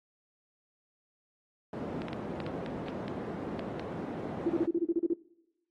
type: band-pass noise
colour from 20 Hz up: white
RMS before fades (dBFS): -38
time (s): 1.73-4.66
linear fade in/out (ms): 2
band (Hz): 140 to 400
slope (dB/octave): 12
type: clicks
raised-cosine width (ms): 0.3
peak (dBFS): -24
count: 10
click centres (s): 2.019 / 2.084 / 2.131 / 2.403 / 2.465 / 2.662 / 2.884 / 3.081 / 3.594 / 3.796
type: tone bursts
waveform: sine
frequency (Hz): 337.2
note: E4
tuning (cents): +39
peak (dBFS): -24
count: 10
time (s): 4.46-5.136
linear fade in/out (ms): 5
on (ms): 37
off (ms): 34
effects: noise-tail reverb RT60 0.9 s tail -20 dB re dry + AAC 32 kbps